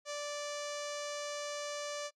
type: tone with low-pass filter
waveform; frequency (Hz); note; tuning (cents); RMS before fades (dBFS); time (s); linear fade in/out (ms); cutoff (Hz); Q
sawtooth; 585; D5; -7; -40; 0.05-2.11; 50; 6400; 2.6
effects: noise-tail reverb RT60 0.1 s tail -23 dB re dry

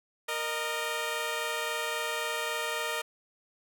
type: tone pair together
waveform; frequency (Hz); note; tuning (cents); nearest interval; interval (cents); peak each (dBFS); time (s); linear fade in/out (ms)
10% pulse; 466.2 / 613.7; A#4 / D#5; 0 / -24; perfect fourth; 476; -25; 0.28-3.02; 10
effects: none

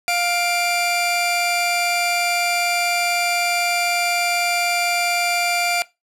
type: tone pair together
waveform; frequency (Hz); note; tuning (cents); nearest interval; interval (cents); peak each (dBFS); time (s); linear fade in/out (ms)
sawtooth; 702.2 / 2362; F5 / D7; +9 / +9; octave + major sixth; 2100; -17; 0.08-5.82; 0
effects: noise-tail reverb RT60 0.2 s tail -19 dB re dry + low-pass 12000 Hz 12 dB/octave

